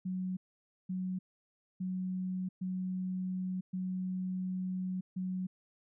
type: tone bursts at uneven times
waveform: sine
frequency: 185 Hz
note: F#3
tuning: in tune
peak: -33 dBFS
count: 6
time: 0.05-0.37 / 0.89-1.19 / 1.8-2.49 / 2.61-3.61 / 3.73-5.01 / 5.16-5.47 s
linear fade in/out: 10 ms
effects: none